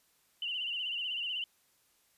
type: tone with vibrato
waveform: sine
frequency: 2900 Hz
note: F#7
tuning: 35 cents flat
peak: -33 dBFS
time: 0.42-1.44 s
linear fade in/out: 2 ms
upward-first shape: sine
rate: 16 Hz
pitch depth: 91 cents each way
effects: white hiss -70 dBFS RMS until 2.17 s + resampled to 32000 Hz